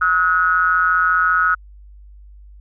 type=ring-modulated tone; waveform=triangle; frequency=87.31 Hz; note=F2; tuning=in tune; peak=-8 dBFS; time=0.01-1.55 s; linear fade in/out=10 ms; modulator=1370 Hz; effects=added 50 Hz sine -39 dBFS peak until 2.6 s